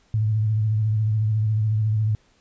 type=tone with vibrato; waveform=sine; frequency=108.2 Hz; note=A2; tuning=29 cents flat; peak=-18 dBFS; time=0.14-2.15 s; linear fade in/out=0 ms; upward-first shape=triangle; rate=14 Hz; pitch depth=53 cents each way; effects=pink hiss -61 dBFS RMS until 2.4 s + resampled to 16000 Hz